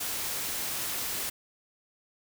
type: noise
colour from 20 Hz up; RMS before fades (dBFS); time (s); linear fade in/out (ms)
white; -33; 0-1.3; 10
effects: none